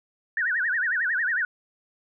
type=tone with vibrato; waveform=sine; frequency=1661.2 Hz; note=G#6; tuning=in tune; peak=-22 dBFS; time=0.37-1.45 s; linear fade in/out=2 ms; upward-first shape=sine; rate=11 Hz; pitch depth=230 cents each way; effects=none